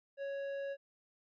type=tone with tanh clipping; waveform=sine; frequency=555 Hz; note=C#5; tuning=2 cents sharp; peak=-39 dBFS; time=0.17-0.77 s; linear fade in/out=50 ms; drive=10 dB; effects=none